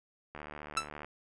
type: click train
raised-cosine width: 0.5 ms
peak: -28 dBFS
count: 53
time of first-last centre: 0.35-1.046 s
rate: 74.7 Hz
type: tone with exponential decay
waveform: sawtooth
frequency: 1324 Hz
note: E6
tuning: 7 cents sharp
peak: -21 dBFS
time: 0.77-0.89 s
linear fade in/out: 2 ms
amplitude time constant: 24 ms
effects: resampled to 24000 Hz